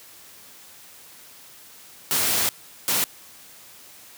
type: noise bursts at uneven times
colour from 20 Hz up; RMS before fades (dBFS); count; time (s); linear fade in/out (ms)
white; -22; 2; 2.11-2.49 / 2.88-3.04; 0
effects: white hiss -47 dBFS RMS until 4.17 s + high-pass 80 Hz 12 dB/octave